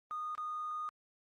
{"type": "tone with dropouts", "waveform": "triangle", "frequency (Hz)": 1231, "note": "D#6", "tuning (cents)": -19, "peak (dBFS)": -33, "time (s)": [0.11, 0.89], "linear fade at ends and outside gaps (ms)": 0, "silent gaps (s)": [0.351, 0.379], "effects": ["tanh soft clip ceiling -34 dBFS", "Opus 32 kbps"]}